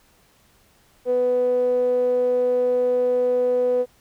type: tone with band-pass filter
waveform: sawtooth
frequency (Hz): 248.5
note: B3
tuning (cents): +11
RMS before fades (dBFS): -20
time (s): 1.05-3.86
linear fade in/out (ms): 50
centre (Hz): 500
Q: 8.9
effects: pink hiss -58 dBFS RMS until 4 s